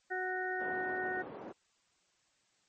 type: harmonic tone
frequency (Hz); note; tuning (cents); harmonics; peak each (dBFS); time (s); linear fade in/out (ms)
370; F#4; 0; 1 / 2 / 4 / 5; -39 / -39 / -39 / -39; 0.1-1.23; 20
type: band-pass noise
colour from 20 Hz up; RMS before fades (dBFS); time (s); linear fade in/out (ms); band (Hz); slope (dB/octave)
pink; -46; 0.59-1.53; 20; 280 to 790; 12
effects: white hiss -73 dBFS RMS until 2.68 s + MP3 32 kbps